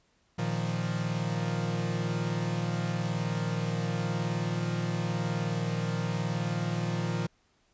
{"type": "chord", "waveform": "45% pulse", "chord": "Bb suspended fourth", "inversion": "none", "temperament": "equal", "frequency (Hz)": [116.54, 155.56, 174.61], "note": ["Bb2", "Eb3", "F3"], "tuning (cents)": [0, 0, 0], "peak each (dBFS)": -33, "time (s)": [0.38, 7.27], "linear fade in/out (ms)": 10, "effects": ["pink hiss -69 dBFS RMS until 7.73 s", "resampled to 16000 Hz"]}